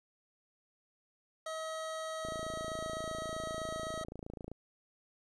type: tone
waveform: 25% pulse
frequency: 638 Hz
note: D#5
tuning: 43 cents sharp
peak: -34 dBFS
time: 1.46-4.04 s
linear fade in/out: 5 ms
type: click train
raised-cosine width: 2 ms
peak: -30 dBFS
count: 64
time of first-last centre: 2.25-4.516 s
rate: 27.8 Hz
effects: resampled to 24000 Hz + 11-bit

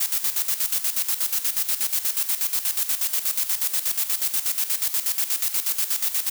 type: noise with tremolo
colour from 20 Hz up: blue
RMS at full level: -22 dBFS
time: 0-6.3 s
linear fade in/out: 10 ms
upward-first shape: square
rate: 8.3 Hz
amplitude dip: 70%
effects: none

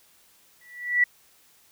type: tone with exponential growth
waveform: sine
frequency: 1954 Hz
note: B6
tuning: 19 cents flat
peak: -14 dBFS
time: 0.61-1.04 s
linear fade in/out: 5 ms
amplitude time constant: 93 ms
effects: white hiss -59 dBFS RMS until 1.71 s

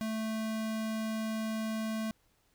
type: tone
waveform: square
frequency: 220 Hz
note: A3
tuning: in tune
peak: -33 dBFS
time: 0.01-2.11 s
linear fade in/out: 0 ms
effects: pink hiss -71 dBFS RMS until 2.54 s

